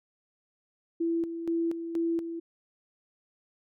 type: tone with tremolo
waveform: sine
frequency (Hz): 333.6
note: E4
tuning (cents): +21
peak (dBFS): -25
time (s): 1-2.4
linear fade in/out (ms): 10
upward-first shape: square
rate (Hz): 2.1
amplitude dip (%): 60
effects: none